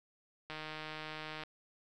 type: click train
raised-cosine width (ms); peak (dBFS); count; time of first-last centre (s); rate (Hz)
0.3; -27; 146; 0.5-1.435; 155
effects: none